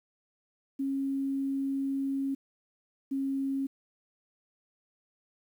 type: tone pair in turn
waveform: sine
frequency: 272.8 / 271.8 Hz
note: C#4 / C#4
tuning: -28 / -34 cents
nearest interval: unison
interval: 6 cents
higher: first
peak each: -28 dBFS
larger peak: neither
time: 0.79-2.35 / 3.11-3.67 s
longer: first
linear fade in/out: 10 ms
effects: 10-bit